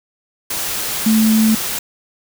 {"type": "tone in noise", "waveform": "sine", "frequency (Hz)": 220, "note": "A3", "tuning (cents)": 0, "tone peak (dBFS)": -10, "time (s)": [1.06, 1.55], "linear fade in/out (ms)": 5, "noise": "white", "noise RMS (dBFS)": -22, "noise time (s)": [0.5, 1.79], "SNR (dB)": 9, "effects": []}